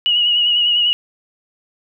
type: tone with vibrato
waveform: sine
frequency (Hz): 2899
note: F#7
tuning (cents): -36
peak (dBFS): -12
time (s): 0.06-0.93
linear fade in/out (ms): 0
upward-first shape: sine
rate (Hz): 10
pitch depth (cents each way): 36
effects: none